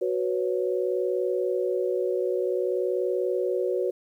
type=chord; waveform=sine; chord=F# suspended fourth; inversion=none; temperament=equal; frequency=370 / 493.9 / 554.4 Hz; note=F#4 / B4 / C#5; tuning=0 / 0 / 0 cents; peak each=-26 / -28 / -30 dBFS; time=0.01-3.91 s; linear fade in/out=10 ms; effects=10-bit